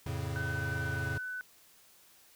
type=chord; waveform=square; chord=F augmented; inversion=none; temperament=equal; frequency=87.31 / 110 / 138.59 Hz; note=F2 / A2 / C#3; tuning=0 / 0 / 0 cents; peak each=-39 dBFS; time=0.06-1.18 s; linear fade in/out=5 ms
type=tone with pitch glide; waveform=sine; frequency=1512 to 1500.7 Hz; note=F#6 to F#6; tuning=+37 to +24 cents; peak=-36 dBFS; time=0.36-1.41 s; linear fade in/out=0 ms; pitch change=-13 cents; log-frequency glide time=0.83-0.93 s
effects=white hiss -61 dBFS RMS until 2.35 s